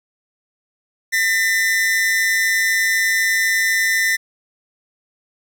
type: tone pair together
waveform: 45% pulse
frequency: 1808 / 2000 Hz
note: A6 / B6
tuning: +47 / +21 cents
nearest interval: major second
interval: 174 cents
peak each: -18 dBFS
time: 1.12-4.17 s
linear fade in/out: 20 ms
effects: none